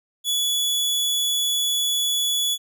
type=tone; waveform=sawtooth; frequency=3412 Hz; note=G#7; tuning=46 cents sharp; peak=-17 dBFS; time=0.24-2.58 s; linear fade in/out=50 ms; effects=none